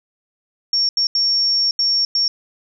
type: tone bursts at uneven times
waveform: sine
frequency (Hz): 5500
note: F8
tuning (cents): -27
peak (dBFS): -14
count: 5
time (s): 0.73-0.89 / 0.97-1.07 / 1.15-1.71 / 1.79-2.05 / 2.15-2.28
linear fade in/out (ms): 2
effects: none